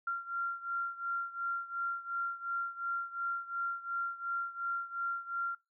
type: beating tone pair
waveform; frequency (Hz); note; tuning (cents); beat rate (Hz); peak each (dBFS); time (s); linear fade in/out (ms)
sine; 1379 / 1381.8; F6 / F6; -22 / -19; 2.8; -35 / -38; 0.07-5.55; 5
effects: noise-tail reverb RT60 0.2 s tail -21 dB re dry